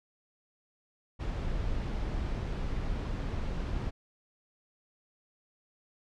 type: noise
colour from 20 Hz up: brown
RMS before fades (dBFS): -33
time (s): 1.19-3.91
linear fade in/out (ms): 20
effects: low-pass 5000 Hz 12 dB/octave